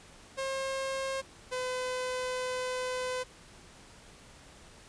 sawtooth tone pair in turn, 536 / 507 Hz, C5 / B4, +42 / +45 cents, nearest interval minor second, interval 97 cents, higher first, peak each -28 dBFS, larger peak neither, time 0.37-1.22 / 1.51-3.24 s, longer second, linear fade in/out 20 ms, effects pink hiss -54 dBFS RMS until 4.88 s + resampled to 22050 Hz

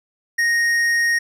sine tone with tanh clipping, 1864.7 Hz, A#6, in tune, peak -17 dBFS, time 0.38-1.19 s, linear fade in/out 10 ms, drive 11 dB, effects none

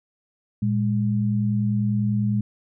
sine tone pair together, 115.22 / 205.3 Hz, A#2 / G#3, -20 / -20 cents, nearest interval minor seventh, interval 1000 cents, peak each -22 dBFS, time 0.62-2.41 s, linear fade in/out 5 ms, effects none

